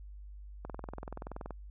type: click train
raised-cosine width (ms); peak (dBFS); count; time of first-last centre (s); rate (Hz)
1; -27; 19; 0.65-1.507; 21
effects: added 50 Hz sine -45 dBFS peak until 1.7 s